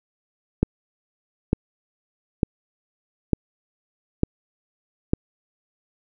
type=click train; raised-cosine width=3 ms; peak=-4 dBFS; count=6; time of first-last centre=0.63-5.135 s; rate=1.11 Hz; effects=none